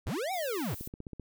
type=linear two-way sweep; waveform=square; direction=up then down; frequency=37 to 784 to 73.4 Hz; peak=-32 dBFS; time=0.06-0.75 s; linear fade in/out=10 ms; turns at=0.32 s
type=noise; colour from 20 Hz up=violet; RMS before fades=-44 dBFS; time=0.33-0.88 s; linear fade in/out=5 ms
type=click train; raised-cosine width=3 ms; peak=-28 dBFS; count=7; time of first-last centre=0.81-1.197 s; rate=15.5 Hz
effects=none